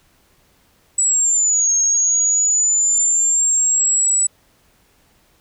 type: linear two-way sweep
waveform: sine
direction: down then up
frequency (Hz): 7902 to 6480 to 7902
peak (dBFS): -13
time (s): 0.98-4.27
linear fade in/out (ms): 5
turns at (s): 1.74
effects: pink hiss -57 dBFS RMS until 5.4 s

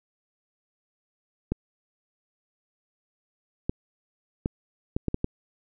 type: clicks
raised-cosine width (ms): 3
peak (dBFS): -12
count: 7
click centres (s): 1.52 / 3.695 / 4.459 / 4.965 / 5.083 / 5.144 / 5.244
effects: none

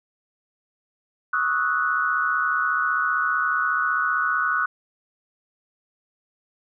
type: tone cluster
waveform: sine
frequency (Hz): 1116 / 1246 / 1321 / 1477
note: C#6 / D#6 / E6 / F#6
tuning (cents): +11 / +2 / +3 / -3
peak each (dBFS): -28 / -26 / -30 / -22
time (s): 1.33-4.66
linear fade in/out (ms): 5
effects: none

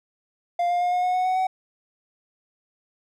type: tone with pitch steps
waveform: triangle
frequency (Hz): 698.5 / 705.8 / 713.2 / 720.6 / 728.2 / 735.8 / 743.5 / 751.2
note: F5 / F5 / F5 / F#5 / F#5 / F#5 / F#5 / F#5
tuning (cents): 0 / +18 / +36 / -46 / -28 / -10 / +8 / +26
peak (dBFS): -18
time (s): 0.59-1.47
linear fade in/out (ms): 5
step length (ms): 110
effects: none

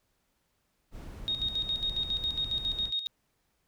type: noise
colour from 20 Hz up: brown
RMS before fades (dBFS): -42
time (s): 0.91-2.92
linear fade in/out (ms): 50
type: tone with tremolo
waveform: sine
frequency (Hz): 3729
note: A#7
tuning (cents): 0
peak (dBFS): -27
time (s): 1.28-3.07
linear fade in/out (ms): 0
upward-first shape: square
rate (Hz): 7.3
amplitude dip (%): 65
effects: pink hiss -75 dBFS RMS until 3.67 s

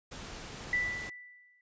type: noise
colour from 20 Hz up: pink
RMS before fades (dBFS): -44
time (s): 0.11-1.1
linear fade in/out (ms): 10
type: tone with exponential decay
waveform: sine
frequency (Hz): 1975.5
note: B6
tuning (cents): 0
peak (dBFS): -25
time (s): 0.73-1.61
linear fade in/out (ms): 2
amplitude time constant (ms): 190
effects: resampled to 16000 Hz

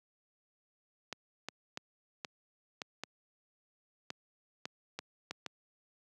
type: clicks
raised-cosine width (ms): 0.2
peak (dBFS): -21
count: 11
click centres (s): 1.127 / 1.486 / 1.774 / 2.248 / 2.818 / 3.036 / 4.104 / 4.655 / 4.99 / 5.31 / 5.463
effects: high-pass 150 Hz 12 dB/octave

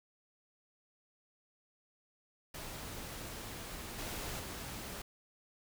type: noise with level steps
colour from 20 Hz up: pink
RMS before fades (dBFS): -45 / -41 / -44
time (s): 2.54-5.02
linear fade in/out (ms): 5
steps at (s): 3.98 / 4.39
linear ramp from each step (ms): 10
effects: none

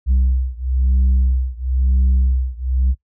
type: beating tone pair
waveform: sine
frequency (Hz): 63.8 / 64.8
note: C2 / C2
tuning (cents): -43 / -16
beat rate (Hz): 1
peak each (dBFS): -14 / -15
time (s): 0.06-2.95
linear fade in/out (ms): 50
effects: noise-tail reverb RT60 0.1 s tail -20 dB re dry + tanh soft clip ceiling -10 dBFS

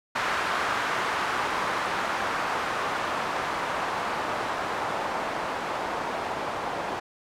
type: noise with low-pass filter sweep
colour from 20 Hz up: blue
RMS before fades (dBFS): -29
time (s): 0.15-7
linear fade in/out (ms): 10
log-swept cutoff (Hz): 1300 to 820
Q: 1.3
effects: none

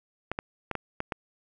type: clicks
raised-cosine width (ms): 0.5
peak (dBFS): -15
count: 6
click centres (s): 0.316 / 0.389 / 0.713 / 0.753 / 1.004 / 1.122
effects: none

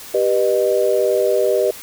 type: chord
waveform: sine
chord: G augmented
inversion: none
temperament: just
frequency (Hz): 392 / 490 / 612.5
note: G4 / B4 / D#5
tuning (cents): 0 / -14 / -27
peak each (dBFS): -18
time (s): 0.14-1.71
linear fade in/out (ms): 5
effects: white hiss -36 dBFS RMS until 1.82 s

